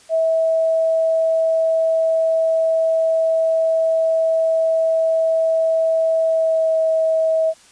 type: tone with pitch glide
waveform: sine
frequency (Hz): 649 to 643.4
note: E5 to E5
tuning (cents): -27 to -42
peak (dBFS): -14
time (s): 0.09-7.54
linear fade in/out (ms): 50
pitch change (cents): -15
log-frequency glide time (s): 6.24-6.76
effects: white hiss -49 dBFS RMS until 7.71 s + resampled to 22050 Hz